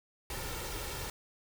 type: noise with comb filter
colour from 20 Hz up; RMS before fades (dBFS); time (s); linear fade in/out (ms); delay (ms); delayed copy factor
pink; -39; 0.3-1.1; 2; 2.2; +0.55
effects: none